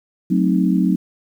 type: chord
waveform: sine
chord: F# diminished seventh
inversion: none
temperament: equal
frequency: 185 / 220 / 261.6 / 311.1 Hz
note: F#3 / A3 / C4 / Eb4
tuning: 0 / 0 / 0 / 0 cents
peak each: -16 / -22 / -20 / -21 dBFS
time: 0.3-0.96 s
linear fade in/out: 10 ms
effects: 8-bit